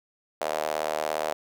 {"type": "tone with high-pass filter", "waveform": "sawtooth", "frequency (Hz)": 77.2, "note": "D#2", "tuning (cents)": -13, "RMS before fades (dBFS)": -29, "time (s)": [0.41, 1.33], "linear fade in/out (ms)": 0, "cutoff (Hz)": 620, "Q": 3.4, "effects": []}